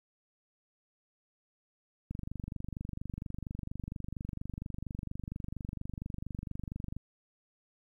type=click train; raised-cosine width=5 ms; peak=-26 dBFS; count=119; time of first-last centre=2.11-6.966 s; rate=24.3 Hz; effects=11-bit